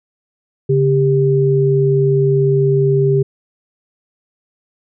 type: tone pair together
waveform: sine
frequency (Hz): 140.29 / 396.4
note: C#3 / G4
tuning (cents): +21 / +19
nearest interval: octave + tritone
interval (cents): 1798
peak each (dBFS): -13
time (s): 0.69-3.23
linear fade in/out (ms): 10
effects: none